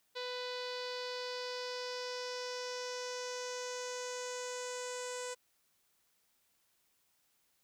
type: tone with low-pass filter sweep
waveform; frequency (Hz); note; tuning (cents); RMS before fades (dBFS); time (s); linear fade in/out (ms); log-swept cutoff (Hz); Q
sawtooth; 497.4; B4; +12; -41; 0.15-5.35; 20; 4100 to 7700; 4
effects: white hiss -75 dBFS RMS until 7.63 s